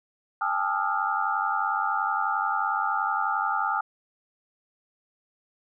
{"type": "tone cluster", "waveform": "sine", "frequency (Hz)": [796, 867, 1216, 1308, 1405], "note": ["G5", "A5", "D#6", "E6", "F6"], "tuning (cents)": [26, -26, -40, -14, 10], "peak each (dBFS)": -30, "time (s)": [0.41, 3.81], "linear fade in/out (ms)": 5, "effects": []}